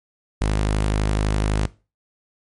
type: tone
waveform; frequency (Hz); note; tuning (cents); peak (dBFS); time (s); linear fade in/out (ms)
sawtooth; 51.91; G#1; 0; -14; 0.41-1.66; 5
effects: noise-tail reverb RT60 0.3 s tail -19 dB re dry + MP3 48 kbps